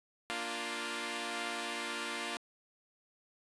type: chord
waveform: 5% pulse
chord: Bb major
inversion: none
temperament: equal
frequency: 233.1 / 293.7 / 349.2 Hz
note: Bb3 / D4 / F4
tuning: 0 / 0 / 0 cents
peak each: -30 / -31 / -28 dBFS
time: 0.3-2.37 s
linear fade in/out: 0 ms
effects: resampled to 22050 Hz